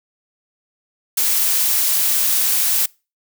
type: noise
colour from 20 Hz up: blue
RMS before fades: -17 dBFS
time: 1.17-2.86 s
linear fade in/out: 5 ms
effects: noise-tail reverb RT60 0.3 s tail -25 dB re dry